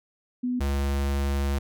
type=tone pair in turn; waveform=sine / square; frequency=248.3 / 69.68 Hz; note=B3 / C#2; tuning=+9 / +10 cents; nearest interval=octave + minor seventh; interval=2199 cents; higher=first; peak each=-24 dBFS; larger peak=neither; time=0.43-0.6 / 0.6-1.59 s; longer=second; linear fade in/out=10 ms; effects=none

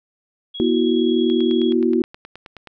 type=tone with tremolo; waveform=sine; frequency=3322 Hz; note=G#7; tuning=in tune; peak=-29 dBFS; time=0.54-1.73 s; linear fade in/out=10 ms; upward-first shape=sine; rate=9.4 Hz; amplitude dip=30%
type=chord; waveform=sine; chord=B suspended fourth; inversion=none; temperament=equal with one note detuned; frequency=241.3 / 329.6 / 370 Hz; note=B3 / E4 / F#4; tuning=-40 / 0 / 0 cents; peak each=-19 dBFS; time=0.6-2.02 s; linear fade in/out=0 ms
type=click train; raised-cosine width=0.3 ms; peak=-22 dBFS; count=14; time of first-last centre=1.3-2.673 s; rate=9.47 Hz
effects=none

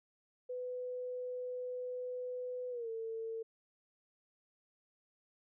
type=tone with pitch glide; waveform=sine; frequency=499.5 to 450.2 Hz; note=B4 to A4; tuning=+20 to +40 cents; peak=-38 dBFS; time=0.49-3.43 s; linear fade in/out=10 ms; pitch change=-180 cents; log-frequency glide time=2.7-2.89 s; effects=none

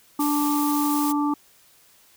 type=noise; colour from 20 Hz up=blue; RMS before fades=-31 dBFS; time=0.19-1.13 s; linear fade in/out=20 ms
type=harmonic tone; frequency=292.5 Hz; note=D4; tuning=7 cents flat; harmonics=1 / 3 / 4; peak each=-21 / -28 / -29 dBFS; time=0.19-1.34 s; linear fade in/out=5 ms
effects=white hiss -56 dBFS RMS until 2.16 s

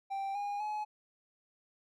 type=tone with pitch steps; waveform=triangle; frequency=784 / 814.9 / 847.1 Hz; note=G5 / G#5 / G#5; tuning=0 / -33 / +34 cents; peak=-32 dBFS; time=0.1-0.85 s; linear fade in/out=20 ms; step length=250 ms; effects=none

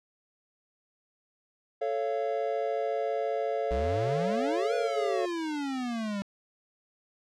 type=chord; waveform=triangle; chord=A augmented; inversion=none; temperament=equal with one note detuned; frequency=440 / 554.4 / 687.6 Hz; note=A4 / C#5 / E#5; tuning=0 / 0 / -27 cents; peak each=-30 dBFS; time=1.81-5.26 s; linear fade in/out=10 ms
type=exponential two-way sweep; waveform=square; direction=up then down; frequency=60.7 to 491.9 to 195.7 Hz; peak=-31 dBFS; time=3.71-6.22 s; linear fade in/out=0 ms; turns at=4.74 s
effects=low-pass 6000 Hz 12 dB/octave

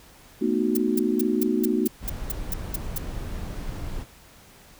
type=chord; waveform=sine; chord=B dominant seventh; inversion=third; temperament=just; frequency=222.2 / 246.9 / 308.7 / 370.4 Hz; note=A3 / B3 / D#4 / F#4; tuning=+17 / 0 / -14 / +2 cents; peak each=-26 dBFS; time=0.41-1.88 s; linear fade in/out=10 ms
type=noise bursts; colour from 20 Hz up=violet; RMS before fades=-27 dBFS; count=11; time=0.75-2.981 s; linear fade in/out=5 ms; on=21 ms; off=200 ms
type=noise; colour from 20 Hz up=brown; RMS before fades=-32 dBFS; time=2-4.06 s; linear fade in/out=50 ms
effects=pink hiss -51 dBFS RMS until 4.79 s

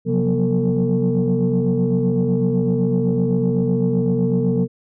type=tone cluster; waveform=sine; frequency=131.6 / 178 / 185.9 / 240.5 / 451.2 Hz; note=C3 / F3 / F#3 / B3 / A4; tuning=+10 / +33 / +8 / -46 / +44 cents; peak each=-21 dBFS; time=0.05-4.68 s; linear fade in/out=50 ms; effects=tanh soft clip ceiling -9 dBFS

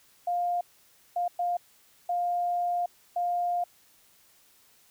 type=tone bursts at uneven times; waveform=sine; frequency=704 Hz; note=F5; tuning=14 cents sharp; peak=-25 dBFS; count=5; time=0.27-0.61 / 1.16-1.28 / 1.39-1.57 / 2.09-2.86 / 3.16-3.64 s; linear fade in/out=5 ms; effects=white hiss -61 dBFS RMS until 4.9 s

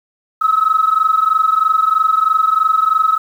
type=tone pair together; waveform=sine; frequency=1276.9 / 1300 Hz; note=D#6 / E6; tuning=+44 / -24 cents; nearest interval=unison; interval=32 cents; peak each=-13 dBFS; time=0.41-3.18 s; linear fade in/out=10 ms; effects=tanh soft clip ceiling -3 dBFS + 7-bit

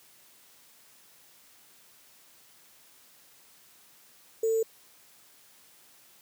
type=tone with sample-and-hold; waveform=sine; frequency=447.4 Hz; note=A4; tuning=29 cents sharp; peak=-23 dBFS; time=4.43-4.63 s; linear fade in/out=5 ms; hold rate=7350 Hz; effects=white hiss -58 dBFS RMS until 6.21 s + high-pass 100 Hz 12 dB/octave

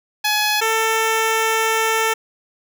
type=tone pair in turn; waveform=10% pulse; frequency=844 / 445.7 Hz; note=G#5 / A4; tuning=+28 / +22 cents; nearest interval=major seventh; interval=1106 cents; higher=first; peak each=-8 dBFS; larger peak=neither; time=0.24-0.61 / 0.61-2.14 s; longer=second; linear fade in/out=10 ms; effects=none

